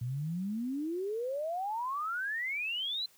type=exponential sweep; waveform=sine; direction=up; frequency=116.54 to 4124 Hz; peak=-32 dBFS; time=0.01-3.06 s; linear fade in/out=5 ms; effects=white hiss -63 dBFS RMS until 3.17 s + high-pass 60 Hz 12 dB/octave